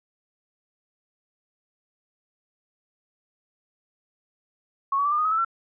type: tone with pitch steps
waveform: sine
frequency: 1100 / 1132.9 / 1166.8 / 1201.6 / 1237.6 / 1274.6 / 1312.7 / 1351.9 Hz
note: C#6 / C#6 / D6 / D6 / D#6 / D#6 / E6 / E6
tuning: -14 / +37 / -12 / +39 / -10 / +41 / -8 / +43 cents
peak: -20 dBFS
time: 4.92-5.448 s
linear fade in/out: 5 ms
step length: 66 ms
effects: none